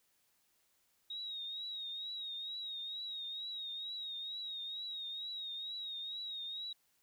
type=tone with vibrato; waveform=sine; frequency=3778 Hz; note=A#7; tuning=22 cents sharp; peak=-40 dBFS; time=1.1-6.73 s; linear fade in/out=5 ms; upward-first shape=triangle; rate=2.2 Hz; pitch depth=74 cents each way; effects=white hiss -75 dBFS RMS until 7.02 s